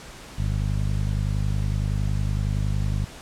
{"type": "tone with low-pass filter", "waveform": "15% pulse", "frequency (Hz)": 50.8, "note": "G#1", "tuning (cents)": -38, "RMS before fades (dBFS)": -24, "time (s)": [0.38, 3.05], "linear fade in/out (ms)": 10, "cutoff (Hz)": 140, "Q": 1, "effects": ["pink hiss -42 dBFS RMS until 3.21 s", "low-pass 9000 Hz 12 dB/octave"]}